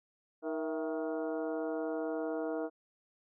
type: harmonic tone with a mistuned harmonic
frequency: 157.4 Hz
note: D#3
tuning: 20 cents sharp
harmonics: 2 / 3 / 4 / 5 / 6 / 7 / 8 / 9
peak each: -37 / -37 / -39 / -48 / -51 / -53 / -54 / -50 dBFS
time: 0.42-2.7 s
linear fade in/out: 50 ms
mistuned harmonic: 4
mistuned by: +73 cents
effects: none